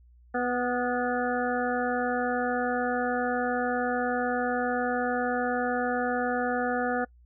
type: harmonic tone with a mistuned harmonic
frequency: 246.9 Hz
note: B3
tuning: in tune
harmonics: 1 / 2 / 3 / 5 / 6 / 7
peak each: -31 / -30 / -30 / -38 / -34 / -36 dBFS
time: 0.34-7.05 s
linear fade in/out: 10 ms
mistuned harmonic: 6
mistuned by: -30 cents
effects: noise-tail reverb RT60 0.1 s tail -24 dB re dry + added 60 Hz sine -53 dBFS peak until 7.25 s